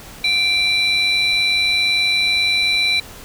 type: tone pair together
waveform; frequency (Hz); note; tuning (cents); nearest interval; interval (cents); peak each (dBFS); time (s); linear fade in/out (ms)
sine; 2349 / 3971; D7 / B7; 0 / +9; major sixth; 909; -15; 0.24-3; 5
effects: tanh soft clip ceiling -11 dBFS + pink hiss -38 dBFS RMS until 3.24 s